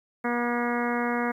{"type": "harmonic tone with a mistuned harmonic", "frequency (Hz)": 240.3, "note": "B3", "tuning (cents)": -47, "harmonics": [1, 2, 3, 4, 5, 6, 7, 8, 9], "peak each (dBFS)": [-28, -31, -33, -34, -35, -36, -36, -37, -38], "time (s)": [0.24, 1.32], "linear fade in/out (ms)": 10, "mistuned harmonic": 7, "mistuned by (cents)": -19, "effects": ["10-bit"]}